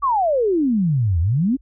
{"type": "exponential two-way sweep", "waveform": "sine", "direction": "down then up", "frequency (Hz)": [1173, 78.7, 286.7], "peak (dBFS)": -15, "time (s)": [0.02, 1.57], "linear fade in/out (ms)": 20, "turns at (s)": 1.2, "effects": ["added 50 Hz sine -47 dBFS peak until 1.61 s"]}